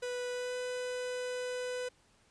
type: tone with pitch glide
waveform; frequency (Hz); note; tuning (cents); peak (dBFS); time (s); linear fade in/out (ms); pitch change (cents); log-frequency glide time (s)
45% pulse; 493.9 to 499.1; B4 to B4; 0 to +18; -35; 0.02-1.89; 10; +18; 0.32-0.55
effects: pink hiss -67 dBFS RMS until 2.3 s + resampled to 22050 Hz